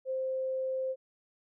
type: tone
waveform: sine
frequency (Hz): 523.3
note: C5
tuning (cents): 0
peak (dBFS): -30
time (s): 0.05-0.96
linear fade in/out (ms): 50
effects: none